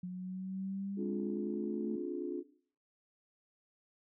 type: exponential sweep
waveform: sine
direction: up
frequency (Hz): 180 to 221.9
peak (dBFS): -37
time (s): 0.03-1.96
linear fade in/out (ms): 5
type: chord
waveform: sine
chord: D half-diminished seventh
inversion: third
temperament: just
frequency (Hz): 264.3 / 293.7 / 352.4 / 422.9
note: C4 / D4 / F4 / Ab4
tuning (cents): +18 / 0 / +16 / +31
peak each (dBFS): -43 / -40 / -38 / -43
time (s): 0.96-2.44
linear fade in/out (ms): 50
effects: noise-tail reverb RT60 0.5 s tail -17 dB re dry + tanh soft clip ceiling -22 dBFS